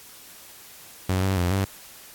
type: tone with pitch steps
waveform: sawtooth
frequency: 93.4 / 95.9 / 88.3 / 97.3 Hz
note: F#2 / G2 / F2 / G2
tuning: +17 / -37 / +20 / -12 cents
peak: -17 dBFS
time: 1.09-1.65 s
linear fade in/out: 5 ms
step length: 140 ms
effects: white hiss -46 dBFS RMS until 2.14 s + AAC 64 kbps